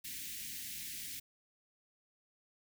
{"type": "band-stop noise", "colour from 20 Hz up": "white", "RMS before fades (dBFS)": -44, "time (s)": [0.04, 1.2], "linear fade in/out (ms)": 10, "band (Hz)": [310, 1800], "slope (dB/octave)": 48, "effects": []}